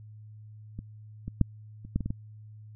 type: clicks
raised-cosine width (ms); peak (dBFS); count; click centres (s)
5; -24 / -22 / -9 / -30 / -13 / -20 / -19 / -19; 8; 0.79 / 1.28 / 1.413 / 1.85 / 1.96 / 2.007 / 2.06 / 2.105
effects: added 107 Hz sine -45 dBFS peak until 2.75 s